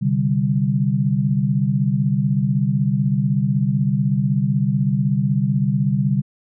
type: chord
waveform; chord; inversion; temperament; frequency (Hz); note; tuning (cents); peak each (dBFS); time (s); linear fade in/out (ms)
sine; C suspended second; none; equal; 130.81 / 146.83 / 196; C3 / D3 / G3; 0 / 0 / 0; -20; 0.01-6.22; 20
effects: none